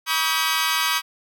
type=tone cluster; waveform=15% pulse; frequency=973 / 1134 / 1269 / 1584 Hz; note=B5 / C#6 / D#6 / G6; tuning=-26 / +39 / +34 / +18 cents; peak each=-19 dBFS; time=0.06-1.02 s; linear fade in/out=50 ms; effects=none